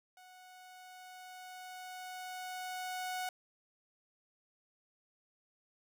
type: tone with level ramp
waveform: sawtooth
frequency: 737 Hz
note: F#5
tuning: 7 cents flat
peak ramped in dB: -52 to -32 dBFS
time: 0.17-3.29 s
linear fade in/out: 2 ms
effects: none